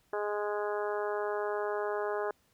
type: harmonic tone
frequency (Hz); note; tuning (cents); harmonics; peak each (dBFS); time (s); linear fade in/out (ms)
207.7; G#3; 0; 2 / 3 / 4 / 5 / 6 / 7 / 8; -33 / -37 / -39 / -41 / -43 / -44 / -45; 0.13-2.31; 2
effects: pink hiss -70 dBFS RMS until 2.53 s